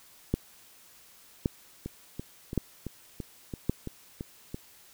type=two click trains; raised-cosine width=3 ms; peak=-22 / -12 dBFS; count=9 / 4; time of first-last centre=1.86-4.545 / 0.34-3.696 s; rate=2.98 / 0.894 Hz; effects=white hiss -56 dBFS RMS until 4.93 s